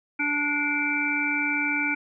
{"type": "harmonic tone with a mistuned harmonic", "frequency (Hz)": 291.1, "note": "D4", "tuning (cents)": -15, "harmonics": [1, 3, 5, 7, 8], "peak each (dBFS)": [-30, -35, -29, -35, -25], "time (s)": [0.19, 1.95], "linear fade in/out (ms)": 10, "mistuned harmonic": 7, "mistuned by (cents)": 60, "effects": []}